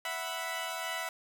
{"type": "chord", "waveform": "15% pulse", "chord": "E suspended second", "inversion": "none", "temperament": "equal", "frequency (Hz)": [659.3, 740, 987.8], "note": ["E5", "F#5", "B5"], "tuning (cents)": [0, 0, 0], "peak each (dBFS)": [-32, -33, -33], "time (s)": [0.05, 1.09], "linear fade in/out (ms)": 2, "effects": []}